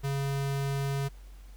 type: tone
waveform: square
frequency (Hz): 138.6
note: C#3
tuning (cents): 0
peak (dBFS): -29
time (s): 0.03-1.09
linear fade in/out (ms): 20
effects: added 47 Hz sine -45 dBFS peak until 1.56 s + pink hiss -61 dBFS RMS until 1.56 s